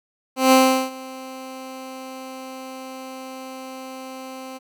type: tone with ADSR envelope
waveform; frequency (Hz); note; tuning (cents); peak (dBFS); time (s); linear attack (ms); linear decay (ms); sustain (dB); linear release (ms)
15% pulse; 261.6; C4; 0; -4; 0.36-4.59; 160; 380; -23; 25
effects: none